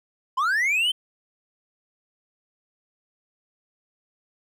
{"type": "linear sweep", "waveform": "triangle", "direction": "up", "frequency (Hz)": [987.8, 3136], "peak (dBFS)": -18, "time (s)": [0.37, 0.92], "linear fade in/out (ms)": 10, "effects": []}